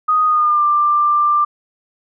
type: tone with pitch glide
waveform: sine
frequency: 1244.5 to 1185.6 Hz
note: D#6 to D6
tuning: 0 to +16 cents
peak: -11 dBFS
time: 0.08-1.45 s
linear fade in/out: 10 ms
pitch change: -84 cents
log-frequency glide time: 0.26-0.64 s
effects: none